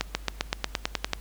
accelerating click train, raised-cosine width 0.2 ms, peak -7 dBFS, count 11, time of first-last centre 0.01-1.134 s, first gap 140 ms, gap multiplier 0.95, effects added 50 Hz sine -40 dBFS peak until 1.2 s + pink hiss -52 dBFS RMS until 1.2 s

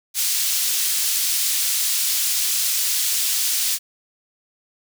pink high-pass noise, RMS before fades -21 dBFS, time 0.14-3.79 s, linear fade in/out 50 ms, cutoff 4500 Hz, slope 12 dB/octave, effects none

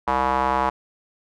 square tone with band-pass filter, 65.41 Hz, C2, in tune, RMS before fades -21 dBFS, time 0.07-0.7 s, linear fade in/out 10 ms, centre 960 Hz, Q 3.5, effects none

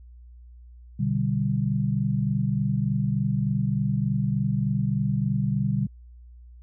sine chord, G major, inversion first, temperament equal, 123.47 / 146.83 / 196 Hz, B2 / D3 / G3, 0 / 0 / 0 cents, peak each -26 dBFS, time 0.99-5.87 s, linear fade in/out 10 ms, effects added 60 Hz sine -44 dBFS peak until 6.62 s

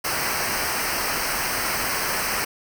pink noise with comb filter, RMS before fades -25 dBFS, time 0.04-2.45 s, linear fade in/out 10 ms, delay 0.28 ms, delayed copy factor -0.8, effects none

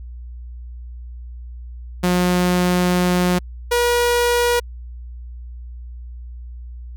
sawtooth tone pair in turn, 179.2 / 480.9 Hz, F3 / B4, +45 / -46 cents, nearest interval octave + perfect fourth, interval 1709 cents, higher second, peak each -11 dBFS, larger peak neither, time 2.03-3.39 / 3.71-4.6 s, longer first, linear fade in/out 10 ms, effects added 60 Hz sine -31 dBFS peak until 6.96 s

